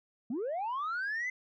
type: linear sweep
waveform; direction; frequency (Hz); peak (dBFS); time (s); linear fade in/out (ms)
sine; up; 210 to 2064; -30; 0.3-1.3; 5
effects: tanh soft clip ceiling -30 dBFS